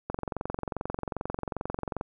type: click train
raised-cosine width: 1 ms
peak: -17 dBFS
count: 44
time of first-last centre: 0.1-2.011 s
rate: 22.5 Hz
effects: none